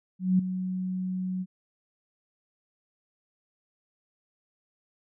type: tone with ADSR envelope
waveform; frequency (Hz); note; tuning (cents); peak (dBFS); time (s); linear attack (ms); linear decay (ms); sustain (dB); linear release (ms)
sine; 185; F#3; 0; -17; 0.19-1.46; 200; 6; -11; 47
effects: none

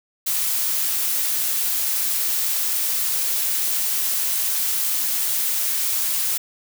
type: noise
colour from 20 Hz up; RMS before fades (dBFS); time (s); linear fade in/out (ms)
blue; -22; 0.26-6.38; 10
effects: none

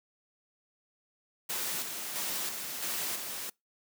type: noise with tremolo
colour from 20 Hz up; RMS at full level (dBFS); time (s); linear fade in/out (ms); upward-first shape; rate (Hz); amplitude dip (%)
white; -34; 1.49-3.5; 10; square; 1.5; 40
effects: noise-tail reverb RT60 0.2 s tail -26 dB re dry + high-pass 150 Hz 12 dB/octave

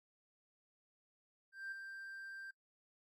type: tone with ADSR envelope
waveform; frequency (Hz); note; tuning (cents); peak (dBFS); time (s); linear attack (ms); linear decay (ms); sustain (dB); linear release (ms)
triangle; 1577; G6; +10; -38; 1.52-2.51; 200; 5; -7; 7
effects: noise-tail reverb RT60 0.1 s tail -19 dB re dry + tanh soft clip ceiling -37 dBFS

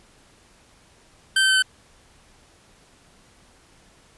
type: tone with pitch steps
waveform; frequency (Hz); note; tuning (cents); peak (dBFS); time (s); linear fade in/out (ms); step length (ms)
25% pulse; 1555 / 1545.2 / 1535.4 / 1525.6; G6 / G6 / G6 / G6; -14 / -25 / -36 / -47; -12; 1.36-1.624; 5; 66
effects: pink hiss -55 dBFS RMS until 4.17 s + resampled to 24000 Hz

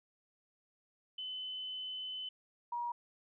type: tone pair in turn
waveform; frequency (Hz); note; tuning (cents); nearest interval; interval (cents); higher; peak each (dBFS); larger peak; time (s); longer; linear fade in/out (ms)
sine; 3029 / 954.1; F#7 / A#5; +40 / +40; octave + minor sixth; 2000; first; -39 / -35; second; 1.18-2.29 / 2.72-2.92; first; 5
effects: none

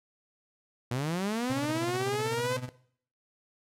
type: linear sweep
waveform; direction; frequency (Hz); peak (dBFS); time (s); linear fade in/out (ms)
sawtooth; up; 116.54 to 517; -25; 0.91-2.57; 5
type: tone with tremolo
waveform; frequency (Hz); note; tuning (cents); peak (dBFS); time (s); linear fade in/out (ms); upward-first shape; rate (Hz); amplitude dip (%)
35% pulse; 125.3; B2; +25; -30; 1.5-2.69; 0; sine; 16; 80
effects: noise-tail reverb RT60 0.6 s tail -19 dB re dry + low-pass 12000 Hz 12 dB/octave

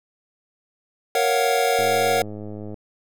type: chord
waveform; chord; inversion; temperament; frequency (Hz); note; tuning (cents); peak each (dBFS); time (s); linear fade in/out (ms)
square; Gb major seventh; first; equal; 466.2 / 554.4 / 698.5 / 740; Bb4 / Db5 / F5 / Gb5; 0 / 0 / 0 / 0; -23 / -25 / -26 / -23; 1.15-2.22; 2
type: click train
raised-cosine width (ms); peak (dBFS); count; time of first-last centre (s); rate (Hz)
2; -22; 101; 1.79-2.742; 105
effects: none

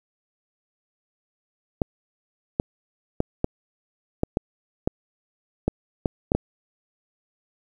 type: clicks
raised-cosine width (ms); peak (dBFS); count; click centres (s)
2; -7; 11; 1.818 / 2.599 / 3.204 / 3.444 / 4.234 / 4.371 / 4.875 / 5.68 / 6.058 / 6.319 / 6.35
effects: 8-bit

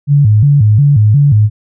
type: tone with vibrato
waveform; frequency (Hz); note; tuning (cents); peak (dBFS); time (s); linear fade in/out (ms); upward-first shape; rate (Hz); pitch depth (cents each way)
sine; 123.47; B2; 0; -4; 0.07-1.5; 50; square; 2.8; 260
effects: none

